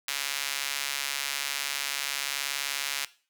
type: tone with high-pass filter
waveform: sawtooth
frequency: 140.4 Hz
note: C#3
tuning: 22 cents sharp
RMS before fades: -32 dBFS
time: 0.08-3.05 s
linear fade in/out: 2 ms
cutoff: 2400 Hz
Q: 0.88
effects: noise-tail reverb RT60 0.4 s tail -18 dB re dry